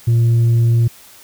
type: tone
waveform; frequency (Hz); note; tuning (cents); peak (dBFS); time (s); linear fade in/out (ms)
sine; 116.54; A#2; 0; -7; 0.07-0.88; 10
effects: tanh soft clip ceiling -9 dBFS + white hiss -43 dBFS RMS until 1.23 s